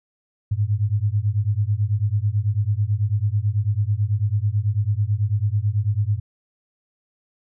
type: beating tone pair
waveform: sine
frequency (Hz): 99.6 / 108.7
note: G2 / A2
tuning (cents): +28 / -21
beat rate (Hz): 9.1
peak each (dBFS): -21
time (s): 0.51-6.2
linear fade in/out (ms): 10
effects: none